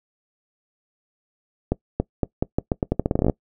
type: accelerating click train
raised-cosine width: 2 ms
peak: -6 dBFS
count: 18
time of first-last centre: 1.72-3.298 s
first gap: 280 ms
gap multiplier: 0.83
effects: noise-tail reverb RT60 0.1 s tail -22 dB re dry